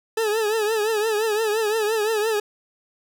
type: tone with vibrato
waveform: 40% pulse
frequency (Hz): 432.9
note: A4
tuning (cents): -28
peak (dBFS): -19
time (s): 0.17-2.4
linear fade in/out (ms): 5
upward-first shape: triangle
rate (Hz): 5.8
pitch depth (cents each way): 100
effects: none